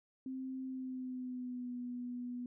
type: tone with pitch glide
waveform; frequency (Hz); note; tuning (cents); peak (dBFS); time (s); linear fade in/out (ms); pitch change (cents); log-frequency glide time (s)
sine; 261.6 to 245.5; C4 to B3; 0 to -10; -39; 0.26-2.46; 2; -110; 0.65-1.75
effects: none